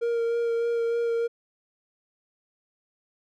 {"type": "tone with vibrato", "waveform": "triangle", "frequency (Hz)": 466.2, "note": "A#4", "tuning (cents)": 0, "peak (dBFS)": -21, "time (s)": [0.01, 1.28], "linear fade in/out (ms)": 20, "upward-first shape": "sine", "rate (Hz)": 3.3, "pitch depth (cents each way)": 14, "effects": []}